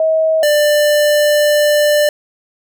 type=tone pair in turn; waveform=sine / square; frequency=638 / 593.3 Hz; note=D#5 / D5; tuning=+43 / +18 cents; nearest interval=minor second; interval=125 cents; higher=first; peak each=-10 dBFS; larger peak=neither; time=0-0.43 / 0.43-2.09 s; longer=second; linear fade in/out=2 ms; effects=none